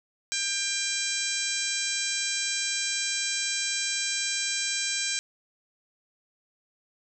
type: harmonic tone with a mistuned harmonic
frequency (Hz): 796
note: G5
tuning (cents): +26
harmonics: 2 / 3 / 4 / 5 / 6 / 7 / 8 / 9 / 10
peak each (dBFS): -37 / -34 / -38 / -34 / -39 / -34 / -34 / -36 / -36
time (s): 0.32-5.19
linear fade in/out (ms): 0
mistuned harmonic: 9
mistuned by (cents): +35
effects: none